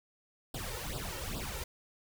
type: noise with flanger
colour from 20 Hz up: pink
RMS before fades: -39 dBFS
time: 0.54-1.64 s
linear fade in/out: 5 ms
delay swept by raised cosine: 0.23 to 2.23 ms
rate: 2.4 Hz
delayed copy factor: +0.9
effects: none